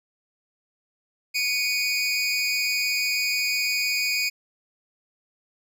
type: tone pair together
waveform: 25% pulse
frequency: 2247 / 2466 Hz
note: C#7 / D#7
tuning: +23 / -16 cents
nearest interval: major second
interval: 161 cents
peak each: -23 / -20 dBFS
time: 1.34-4.3 s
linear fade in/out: 20 ms
effects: resampled to 32000 Hz